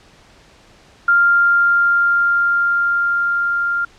sine tone with level ramp, 1396 Hz, F6, 1 cent flat, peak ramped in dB -9 to -16 dBFS, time 1.08-3.85 s, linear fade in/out 5 ms, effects pink hiss -48 dBFS RMS until 3.98 s + low-pass 6000 Hz 12 dB/octave

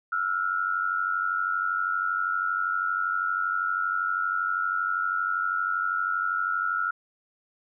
sine tone pair together, 1332.4 / 1425 Hz, E6 / F6, +18 / +34 cents, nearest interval minor second, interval 116 cents, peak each -27 dBFS, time 0.12-6.91 s, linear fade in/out 5 ms, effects none

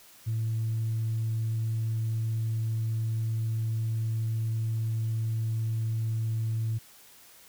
sine tone, 111.9 Hz, A2, 30 cents sharp, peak -25 dBFS, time 0.26-6.79 s, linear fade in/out 20 ms, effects tanh soft clip ceiling -23 dBFS + white hiss -54 dBFS RMS until 7.48 s

